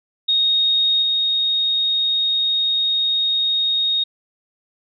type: tone with level steps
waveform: sine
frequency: 3729 Hz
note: A#7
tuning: in tune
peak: -14 / -16 dBFS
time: 0.28-4.04 s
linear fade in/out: 10 ms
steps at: 1.02 s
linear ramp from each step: 5 ms
effects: none